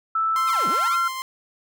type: tone with pitch glide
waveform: sine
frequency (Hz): 1318.5 to 1365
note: E6 to F6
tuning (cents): 0 to -40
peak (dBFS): -19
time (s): 0.15-1.08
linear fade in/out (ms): 5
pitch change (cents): +60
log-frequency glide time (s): 0.32-0.89
type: tone with tremolo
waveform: sawtooth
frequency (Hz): 1046.5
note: C6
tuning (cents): 0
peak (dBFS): -23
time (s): 0.36-1.22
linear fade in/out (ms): 0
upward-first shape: triangle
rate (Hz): 8.6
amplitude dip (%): 30
type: linear two-way sweep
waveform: sawtooth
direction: down then up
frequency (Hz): 1318.5 to 155.3 to 1318.5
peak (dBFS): -26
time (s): 0.47-0.96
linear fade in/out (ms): 10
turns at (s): 0.68
effects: none